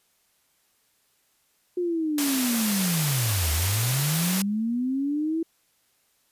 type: linear two-way sweep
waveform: sine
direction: down then up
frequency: 361.3 to 73.42 to 332 Hz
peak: -23 dBFS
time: 1.77-5.43 s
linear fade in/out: 5 ms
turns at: 3.51 s
type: high-pass noise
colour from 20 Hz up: white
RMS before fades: -27 dBFS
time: 2.18-4.42 s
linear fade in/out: 2 ms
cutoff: 140 Hz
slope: 96 dB/octave
effects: white hiss -67 dBFS RMS until 6.31 s + resampled to 32000 Hz